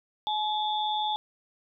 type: tone cluster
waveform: sine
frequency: 850 / 3404 / 3588 Hz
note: G#5 / G#7 / A7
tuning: +40 / +42 / +33 cents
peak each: -27 / -34 / -35 dBFS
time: 0.27-1.16 s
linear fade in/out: 0 ms
effects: none